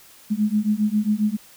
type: beating tone pair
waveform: sine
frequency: 207.7 / 215.1 Hz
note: G#3 / A3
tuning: 0 / -39 cents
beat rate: 7.4 Hz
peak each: -21 dBFS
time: 0.3-1.37 s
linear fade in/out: 20 ms
effects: white hiss -49 dBFS RMS until 1.56 s